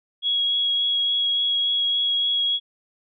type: tone with vibrato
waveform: sine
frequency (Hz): 3322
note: G#7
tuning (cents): 0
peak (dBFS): -19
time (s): 0.22-2.6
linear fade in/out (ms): 50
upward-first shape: sine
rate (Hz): 3.5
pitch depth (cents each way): 9
effects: none